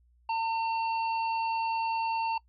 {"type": "harmonic tone", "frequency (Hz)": 905, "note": "A5", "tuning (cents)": 48, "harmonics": [1, 3, 5], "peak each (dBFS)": [-27, -38, -46], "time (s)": [0.29, 2.38], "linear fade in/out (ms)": 5, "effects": ["noise-tail reverb RT60 0.1 s tail -23 dB re dry", "added 60 Hz sine -61 dBFS peak until 2.48 s"]}